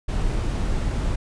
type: noise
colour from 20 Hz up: brown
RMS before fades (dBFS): -23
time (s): 0.08-1.16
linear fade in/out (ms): 10
effects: resampled to 22050 Hz